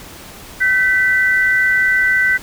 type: tone pair together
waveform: sine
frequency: 1528.7 / 1975.5 Hz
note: G6 / B6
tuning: -44 / 0 cents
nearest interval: major third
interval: 444 cents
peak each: -14 dBFS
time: 0.6-2.38 s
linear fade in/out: 20 ms
effects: pink hiss -36 dBFS RMS until 2.42 s